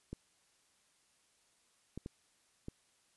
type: clicks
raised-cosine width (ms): 3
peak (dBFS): -29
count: 4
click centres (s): 0.13 / 1.976 / 2.061 / 2.684
effects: white hiss -72 dBFS RMS until 3.16 s + resampled to 24000 Hz